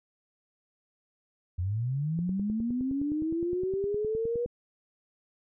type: linear sweep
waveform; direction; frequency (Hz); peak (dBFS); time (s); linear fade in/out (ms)
sine; up; 84 to 485.4; -27; 1.58-4.46; 10
type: click train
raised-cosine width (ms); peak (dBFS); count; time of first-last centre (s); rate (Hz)
3; -27; 23; 2.19-4.46; 9.69
effects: none